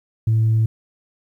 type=tone; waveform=sine; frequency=111.2 Hz; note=A2; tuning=19 cents sharp; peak=-12 dBFS; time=0.27-0.66 s; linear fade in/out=5 ms; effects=tanh soft clip ceiling -11 dBFS + 9-bit